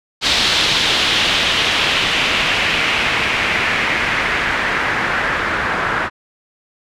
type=noise with low-pass filter sweep; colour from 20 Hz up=white; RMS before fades=-17 dBFS; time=0.21-6.1 s; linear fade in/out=50 ms; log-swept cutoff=3900 to 1500 Hz; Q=2.1; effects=none